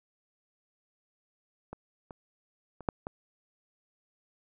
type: clicks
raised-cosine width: 1 ms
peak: -26 / -29 / -30 / -13 / -22 dBFS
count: 5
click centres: 1.73 / 2.108 / 2.807 / 2.888 / 3.069 s
effects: none